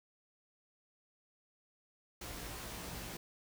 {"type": "noise with comb filter", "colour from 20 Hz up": "pink", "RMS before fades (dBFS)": -45, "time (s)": [2.21, 3.17], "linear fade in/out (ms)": 5, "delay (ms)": 17, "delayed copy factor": 1, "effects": []}